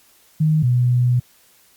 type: tone pair in turn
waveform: sine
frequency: 155.56 / 123.47 Hz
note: D#3 / B2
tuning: 0 / 0 cents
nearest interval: major third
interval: 400 cents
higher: first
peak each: -13 / -13 dBFS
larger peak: neither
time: 0.4-0.63 / 0.63-1.2 s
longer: second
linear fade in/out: 10 ms
effects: white hiss -54 dBFS RMS until 1.76 s + Opus 48 kbps